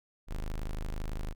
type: tone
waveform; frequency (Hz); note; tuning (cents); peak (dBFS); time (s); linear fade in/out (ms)
40% pulse; 25.96; G#0; 0; -32; 0.27-1.35; 50
effects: none